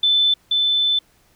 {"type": "tone pair in turn", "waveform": "sine", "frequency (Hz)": [3520, 3520], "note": ["A7", "A7"], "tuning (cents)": [0, 0], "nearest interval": "unison", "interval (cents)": 0, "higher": "neither", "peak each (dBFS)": [-13, -15], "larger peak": "first", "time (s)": [[0.03, 0.34], [0.51, 0.99]], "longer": "second", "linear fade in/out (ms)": 5, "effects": ["pink hiss -58 dBFS RMS until 1.35 s"]}